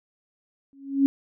sine tone with exponential growth, 275.2 Hz, C#4, 12 cents flat, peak -12 dBFS, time 0.73-1.06 s, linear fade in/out 0 ms, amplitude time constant 70 ms, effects none

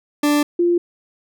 40% pulse / sine tone pair in turn, 293.7 / 347.3 Hz, D4 / F4, 0 / -10 cents, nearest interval minor third, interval 290 cents, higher second, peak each -13 dBFS, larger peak neither, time 0.23-0.43 / 0.59-0.78 s, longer first, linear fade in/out 5 ms, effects none

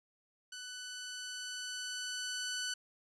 10% pulse tone with level ramp, 1494 Hz, F#6, 16 cents sharp, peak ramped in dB -35 to -26 dBFS, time 0.52-2.74 s, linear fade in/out 5 ms, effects low-pass 8000 Hz 12 dB/octave

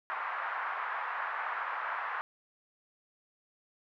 pink band-pass noise, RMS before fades -36 dBFS, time 0.1-2.21 s, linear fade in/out 0 ms, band 920 to 1700 Hz, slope 24 dB/octave, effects none

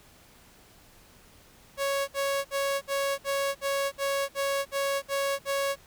sawtooth tone bursts, 554.4 Hz, C#5, in tune, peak -22 dBFS, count 11, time 1.77-5.76 s, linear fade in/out 50 ms, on 310 ms, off 58 ms, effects pink hiss -56 dBFS RMS until 5.86 s

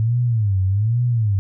sine tone with vibrato, 107.3 Hz, A2, 43 cents flat, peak -15 dBFS, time 0-1.39 s, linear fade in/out 0 ms, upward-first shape sine, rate 1.2 Hz, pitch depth 230 cents each way, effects none

